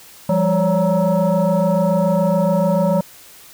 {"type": "tone with frequency modulation", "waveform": "sine", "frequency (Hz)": 199, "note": "G3", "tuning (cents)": 26, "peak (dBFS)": -13, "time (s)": [0.29, 3.01], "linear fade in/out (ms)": 5, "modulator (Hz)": 371, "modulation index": 1.6, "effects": ["white hiss -43 dBFS RMS until 3.53 s"]}